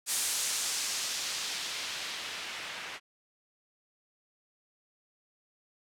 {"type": "noise with low-pass filter sweep", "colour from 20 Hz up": "blue", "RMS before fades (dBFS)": -35, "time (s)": [0.06, 3], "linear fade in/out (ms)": 50, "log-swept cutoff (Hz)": [9100, 2200], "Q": 0.95, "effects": []}